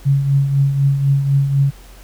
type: tone with tremolo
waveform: sine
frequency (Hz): 138.8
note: C#3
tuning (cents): +3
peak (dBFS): -9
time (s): 0.05-1.71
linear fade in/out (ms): 20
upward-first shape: triangle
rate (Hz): 4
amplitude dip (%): 60
effects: added 45 Hz sine -38 dBFS peak until 2.03 s + pink hiss -45 dBFS RMS until 2.03 s